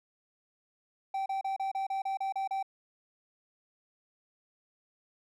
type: tone bursts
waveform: triangle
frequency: 776 Hz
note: G5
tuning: 18 cents flat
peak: -28 dBFS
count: 10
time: 1.14-2.628 s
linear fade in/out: 5 ms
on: 120 ms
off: 32 ms
effects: none